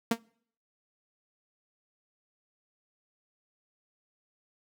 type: tone with exponential decay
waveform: sawtooth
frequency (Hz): 230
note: A#3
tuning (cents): -23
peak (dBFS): -17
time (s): 0.11-0.19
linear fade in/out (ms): 5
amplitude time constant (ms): 16
effects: noise-tail reverb RT60 0.6 s tail -26 dB re dry